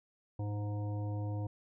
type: harmonic tone with a mistuned harmonic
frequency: 103.4 Hz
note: G#2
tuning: 7 cents flat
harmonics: 1 / 3 / 5 / 7 / 9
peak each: -34 / -44 / -48 / -51 / -53 dBFS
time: 0.39-1.47 s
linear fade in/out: 5 ms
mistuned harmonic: 1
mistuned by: +25 cents
effects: none